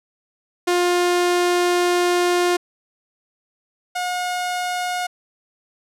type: tone pair in turn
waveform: sawtooth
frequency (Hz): 353.8 / 720.8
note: F4 / F#5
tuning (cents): +23 / -45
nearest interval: octave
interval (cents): 1232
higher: second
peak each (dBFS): -12 / -18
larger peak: first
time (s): 0.67-2.57 / 3.95-5.07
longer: first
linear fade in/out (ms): 10
effects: low-pass 11000 Hz 12 dB/octave